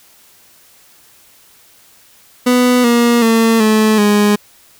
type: tone with pitch steps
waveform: 30% pulse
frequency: 248.1 / 237.2 / 226.7 / 216.7 / 207.2 Hz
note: B3 / A#3 / A#3 / A3 / G#3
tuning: +8 / +30 / -48 / -26 / -4 cents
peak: -6 dBFS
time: 2.46-4.36 s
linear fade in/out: 10 ms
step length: 380 ms
effects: white hiss -47 dBFS RMS until 4.79 s